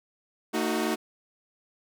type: chord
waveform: sawtooth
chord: D# diminished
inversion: second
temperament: equal with one note detuned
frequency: 225.5 / 311.1 / 370 Hz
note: A3 / D#4 / F#4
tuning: +43 / 0 / 0 cents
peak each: -26 dBFS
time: 0.53-0.96 s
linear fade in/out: 20 ms
effects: none